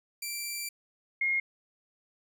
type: tone pair in turn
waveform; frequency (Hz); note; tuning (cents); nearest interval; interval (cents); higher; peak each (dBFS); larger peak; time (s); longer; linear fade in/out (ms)
10% pulse / sine; 2349 / 2143; D7 / C7; 0 / +41; major second; 159; first; -25; neither; 0.22-0.69 / 1.21-1.4; first; 5
effects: none